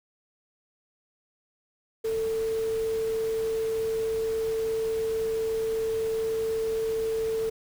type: tone in noise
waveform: sine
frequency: 446.1 Hz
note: A4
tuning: 24 cents sharp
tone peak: -25 dBFS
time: 2.04-7.5 s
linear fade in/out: 10 ms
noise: pink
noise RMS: -43 dBFS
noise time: 2.04-7.5 s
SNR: +15 dB
effects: none